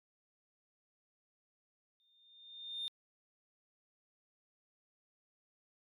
sine tone with exponential growth, 3629 Hz, A#7, 47 cents flat, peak -34 dBFS, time 2-2.88 s, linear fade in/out 0 ms, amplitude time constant 190 ms, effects tanh soft clip ceiling -34 dBFS + AAC 48 kbps

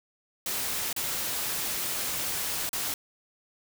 white noise with dropouts, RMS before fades -31 dBFS, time 0.46-2.94 s, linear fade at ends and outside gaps 2 ms, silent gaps 0.929-0.963 / 2.692-2.73 s, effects none

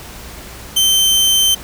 sawtooth tone, 3100 Hz, G7, 20 cents flat, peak -7 dBFS, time 0.76-1.55 s, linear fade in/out 10 ms, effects added 60 Hz sine -38 dBFS peak until 1.63 s + pink hiss -34 dBFS RMS until 1.63 s

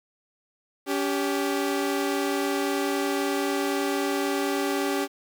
sawtooth tone pair together, 282.6 / 392 Hz, C#4 / G4, +34 / 0 cents, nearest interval tritone, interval 566 cents, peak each -23 dBFS, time 0.86-5.08 s, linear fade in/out 50 ms, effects 9-bit

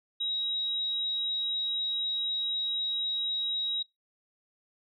sine tone, 3824 Hz, A#7, 43 cents sharp, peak -28 dBFS, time 0.2-3.83 s, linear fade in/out 10 ms, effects noise-tail reverb RT60 0.2 s tail -24 dB re dry

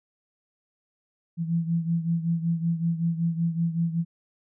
sine beating tone pair, 166.1 / 171.4 Hz, E3 / F3, +13 / -32 cents, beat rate 5.3 Hz, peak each -24 / -29 dBFS, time 1.37-4.05 s, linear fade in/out 50 ms, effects none

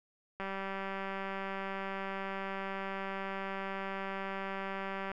click train, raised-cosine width 0.5 ms, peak -24 dBFS, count 916, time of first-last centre 0.4-5.116 s, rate 194 Hz, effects none

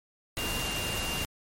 sine tone in noise, 2794 Hz, F7, in tune, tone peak -34 dBFS, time 0.38-1.24 s, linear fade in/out 0 ms, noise pink, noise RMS -33 dBFS, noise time 0.37-1.25 s, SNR -4 dB, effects MP3 64 kbps

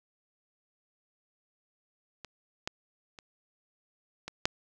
clicks, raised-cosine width 0.2 ms, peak -25 / -15 / -29 / -21 / -7 dBFS, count 5, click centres 2.247 / 2.675 / 3.188 / 4.28 / 4.455 s, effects none

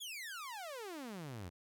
sawtooth exponential sweep, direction down, 3495 to 81 Hz, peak -40 dBFS, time 0-1.5 s, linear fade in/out 20 ms, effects none

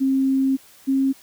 sine tone pair in turn, 267.6 / 269.1 Hz, C4 / C4, +39 / +49 cents, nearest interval unison, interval 10 cents, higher second, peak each -16 dBFS, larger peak neither, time 0-0.57 / 0.87-1.13 s, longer first, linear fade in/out 20 ms, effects white hiss -50 dBFS RMS until 1.22 s

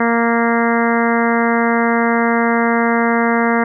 harmonic tone with a mistuned harmonic, 232.8 Hz, A#3, 2 cents flat, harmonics 1 / 2 / 3 / 4 / 5 / 6 / 7 / 8 / 9, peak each -16 / -19 / -21 / -22 / -23 / -24 / -24 / -25 / -26 dBFS, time 0-3.64 s, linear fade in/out 5 ms, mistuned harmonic 9, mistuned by -19 cents, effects none

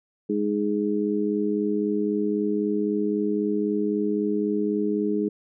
harmonic tone, 103.83 Hz, G#2, in tune, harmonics 2 / 3 / 4, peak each -26 / -26 / -26 dBFS, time 0.29-5.29 s, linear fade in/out 10 ms, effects none

